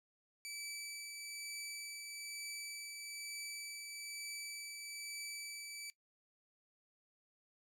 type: tone with tremolo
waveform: 15% pulse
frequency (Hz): 2308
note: D7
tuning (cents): -31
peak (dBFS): -36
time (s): 0.45-5.9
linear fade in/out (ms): 0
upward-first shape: triangle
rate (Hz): 1.1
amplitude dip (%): 35
effects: noise-tail reverb RT60 0.1 s tail -18 dB re dry